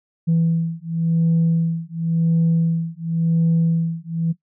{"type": "beating tone pair", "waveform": "sine", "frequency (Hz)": [164.81, 165.74], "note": ["E3", "E3"], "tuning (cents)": [0, 10], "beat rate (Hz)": 0.93, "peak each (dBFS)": -18, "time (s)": [0.27, 4.33], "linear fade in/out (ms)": 20, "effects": ["noise-tail reverb RT60 0.1 s tail -17 dB re dry", "tanh soft clip ceiling -11 dBFS"]}